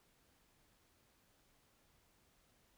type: silence
effects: pink hiss -73 dBFS RMS until 2.77 s